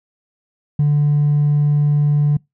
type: tone with hard clipping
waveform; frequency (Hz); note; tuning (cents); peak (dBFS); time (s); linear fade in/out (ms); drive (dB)
sine; 146.83; D3; 0; -12; 0.79-2.37; 5; 1
effects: noise-tail reverb RT60 0.2 s tail -26 dB re dry